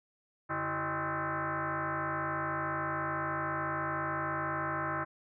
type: tone with frequency modulation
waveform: sine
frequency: 144.9 Hz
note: D3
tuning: 23 cents flat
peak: -31 dBFS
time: 0.49-5.05 s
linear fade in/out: 20 ms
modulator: 236 Hz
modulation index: 6.6
effects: none